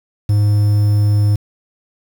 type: tone with quantisation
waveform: triangle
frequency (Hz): 103.83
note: G#2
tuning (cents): 0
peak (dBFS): -8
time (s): 0.29-1.36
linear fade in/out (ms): 5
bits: 6
effects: none